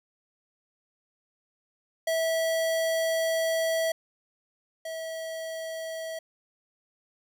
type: tone pair in turn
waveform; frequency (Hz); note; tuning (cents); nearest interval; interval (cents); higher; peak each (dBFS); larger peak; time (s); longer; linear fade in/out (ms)
square; 652 / 647.9; E5 / E5; -19 / -30; unison; 11; first; -25 / -34; first; 2.07-3.92 / 4.85-6.19; first; 5
effects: 10-bit